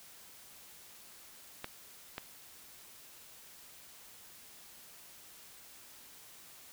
clicks, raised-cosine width 0.3 ms, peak -22 dBFS, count 2, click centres 1.644 / 2.181 s, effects white hiss -55 dBFS RMS until 6.72 s

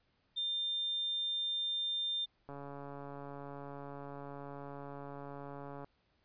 sine tone, 3600 Hz, A7, 39 cents sharp, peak -33 dBFS, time 0.36-2.26 s, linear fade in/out 20 ms
click train, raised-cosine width 1 ms, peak -33 dBFS, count 474, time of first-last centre 2.49-5.845 s, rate 141 Hz
effects pink hiss -75 dBFS RMS until 6.24 s + resampled to 11025 Hz

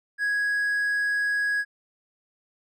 triangle tone with hard clipping, 1661.2 Hz, G#6, in tune, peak -23 dBFS, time 0.18-1.65 s, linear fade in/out 50 ms, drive 5 dB, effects none

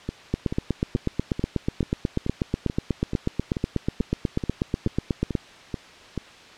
two click trains, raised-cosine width 3 ms, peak -9 / -14 dBFS, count 42 / 15, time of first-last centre 0.34-5.352 / 0.09-6.177 s, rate 8.18 / 2.3 Hz, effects white hiss -46 dBFS RMS until 6.57 s + low-pass 4000 Hz 12 dB/octave

